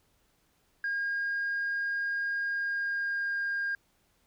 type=tone with pitch glide; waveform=sine; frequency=1622 to 1611.7 Hz; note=G#6 to G6; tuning=-41 to +48 cents; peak=-27 dBFS; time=0.84-3.75 s; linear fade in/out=2 ms; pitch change=-11 cents; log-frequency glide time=2.41-3.38 s; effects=tanh soft clip ceiling -26 dBFS + pink hiss -70 dBFS RMS until 4.26 s